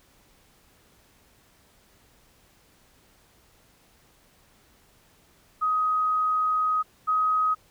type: tone pair in turn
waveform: sine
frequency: 1257 / 1261.4 Hz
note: D#6 / D#6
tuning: +17 / +23 cents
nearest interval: unison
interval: 6 cents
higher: second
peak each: -21 / -20 dBFS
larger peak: second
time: 5.61-6.83 / 7.07-7.55 s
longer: first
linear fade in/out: 20 ms
effects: pink hiss -60 dBFS RMS until 7.7 s